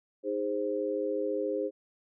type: chord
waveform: sine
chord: Ab major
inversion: second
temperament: equal with one note detuned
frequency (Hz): 311.1 / 409.6 / 523.3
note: Eb4 / Ab4 / C5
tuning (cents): 0 / -24 / 0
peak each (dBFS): -35 / -32 / -32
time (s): 0.23-1.71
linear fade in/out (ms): 50
effects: none